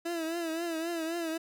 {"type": "tone with vibrato", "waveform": "30% pulse", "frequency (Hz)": 331.4, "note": "E4", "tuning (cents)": 9, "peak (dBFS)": -29, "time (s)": [0.05, 1.38], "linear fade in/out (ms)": 10, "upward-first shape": "triangle", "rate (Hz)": 3.8, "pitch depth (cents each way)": 85, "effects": []}